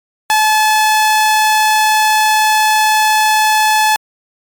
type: tone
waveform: sawtooth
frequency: 862 Hz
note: A5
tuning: 36 cents flat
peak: -5 dBFS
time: 0.3-3.96 s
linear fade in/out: 0 ms
effects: MP3 96 kbps